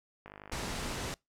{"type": "click train", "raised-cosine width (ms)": 0.5, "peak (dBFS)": -31, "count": 24, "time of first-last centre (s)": [0.26, 0.714], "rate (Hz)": 50.7}
{"type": "noise", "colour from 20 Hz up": "pink", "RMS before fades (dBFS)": -37, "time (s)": [0.52, 1.14], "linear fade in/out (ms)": 0}
{"effects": ["noise-tail reverb RT60 0.2 s tail -25 dB re dry", "low-pass 9000 Hz 12 dB/octave"]}